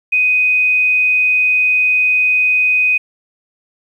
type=tone; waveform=sine; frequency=2500 Hz; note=D#7; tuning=8 cents sharp; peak=-10 dBFS; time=0.12-2.98 s; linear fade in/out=10 ms; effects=8-bit